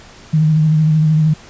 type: tone with vibrato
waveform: sine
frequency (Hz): 155.56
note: D#3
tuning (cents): 0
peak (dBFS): -9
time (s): 0.33-1.34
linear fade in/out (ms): 10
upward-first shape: sine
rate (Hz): 13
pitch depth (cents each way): 34
effects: pink hiss -40 dBFS RMS until 1.49 s + resampled to 16000 Hz